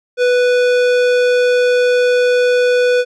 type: tone with tanh clipping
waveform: sine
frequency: 493.9 Hz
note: B4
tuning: in tune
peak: -12 dBFS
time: 0.17-3.05 s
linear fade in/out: 50 ms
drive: 18 dB
effects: none